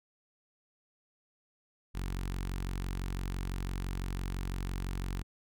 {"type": "tone with notch filter", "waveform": "sawtooth", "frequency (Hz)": 45.95, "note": "F#1", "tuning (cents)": -11, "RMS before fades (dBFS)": -36, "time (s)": [1.94, 5.23], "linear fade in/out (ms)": 20, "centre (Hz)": 570, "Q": 1.2, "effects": []}